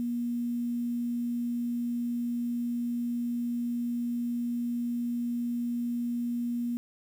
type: tone with quantisation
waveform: sine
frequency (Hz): 239.1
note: A#3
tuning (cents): +44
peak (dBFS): -28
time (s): 0-6.77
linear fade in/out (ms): 0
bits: 9
effects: none